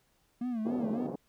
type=tone with vibrato; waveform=triangle; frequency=233.2 Hz; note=A#3; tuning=1 cent sharp; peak=-29 dBFS; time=0.41-1.07 s; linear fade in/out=5 ms; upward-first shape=sine; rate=3.6 Hz; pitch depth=130 cents each way
type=band-pass noise; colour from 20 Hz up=pink; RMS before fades=-37 dBFS; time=0.65-1.16 s; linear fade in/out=10 ms; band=170 to 680 Hz; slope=24 dB/octave
effects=pink hiss -71 dBFS RMS until 1.28 s